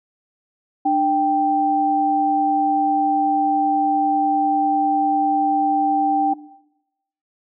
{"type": "tone pair together", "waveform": "sine", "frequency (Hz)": [298.3, 784], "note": ["D4", "G5"], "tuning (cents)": [27, 0], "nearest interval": "octave + perfect fourth", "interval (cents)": 1673, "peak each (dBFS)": [-20, -16], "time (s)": [0.85, 6.34], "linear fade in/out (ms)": 10, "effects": ["noise-tail reverb RT60 0.9 s tail -19 dB re dry"]}